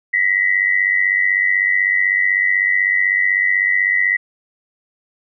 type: tone pair together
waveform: sine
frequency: 1919 / 2015 Hz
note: A#6 / B6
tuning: +50 / +34 cents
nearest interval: minor second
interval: 84 cents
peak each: -16 dBFS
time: 0.13-4.17 s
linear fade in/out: 10 ms
effects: none